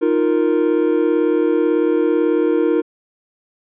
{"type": "chord", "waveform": "triangle", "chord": "Eb suspended second", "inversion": "none", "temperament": "equal", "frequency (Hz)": [311.1, 349.2, 466.2], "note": ["Eb4", "F4", "Bb4"], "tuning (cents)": [0, 0, 0], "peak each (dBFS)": -16, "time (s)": [0.01, 2.82], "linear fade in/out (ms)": 20, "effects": ["resampled to 8000 Hz"]}